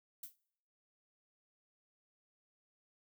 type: noise with exponential decay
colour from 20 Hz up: violet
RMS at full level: -41 dBFS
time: 0.23-0.36 s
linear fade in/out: 5 ms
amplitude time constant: 27 ms
effects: noise-tail reverb RT60 0.7 s tail -23 dB re dry